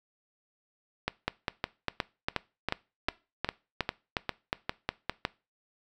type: two click trains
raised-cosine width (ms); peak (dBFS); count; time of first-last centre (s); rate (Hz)
0.3; -12 / -11; 11 / 12; 1.08-5.096 / 1.28-5.251; 2.49 / 2.77
effects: noise-tail reverb RT60 0.3 s tail -21 dB re dry